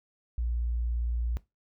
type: tone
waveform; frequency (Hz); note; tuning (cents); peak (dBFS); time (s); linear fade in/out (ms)
sine; 58.8; A#1; +16; -27; 0.38-1.37; 0
effects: noise-tail reverb RT60 0.2 s tail -18 dB re dry